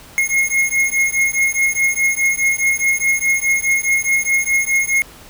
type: beating tone pair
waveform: square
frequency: 2153 / 2157.8 Hz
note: C7 / C#7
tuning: +49 / -47 cents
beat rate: 4.8 Hz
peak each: -18 dBFS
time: 0.18-5.02 s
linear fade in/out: 0 ms
effects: pink hiss -41 dBFS RMS until 5.29 s